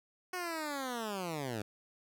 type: linear sweep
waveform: 10% pulse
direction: down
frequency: 370 to 99 Hz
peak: -28 dBFS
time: 0.33-1.62 s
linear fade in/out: 5 ms
effects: none